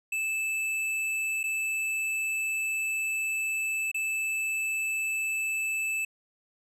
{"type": "tone with dropouts", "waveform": "square", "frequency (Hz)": 2628, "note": "E7", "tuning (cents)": -6, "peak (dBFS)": -28, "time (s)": [0.12, 6.05], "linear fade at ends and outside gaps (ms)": 5, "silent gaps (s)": [[1.432, 1.438], [3.916, 3.944]], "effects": ["low-pass 12000 Hz 12 dB/octave"]}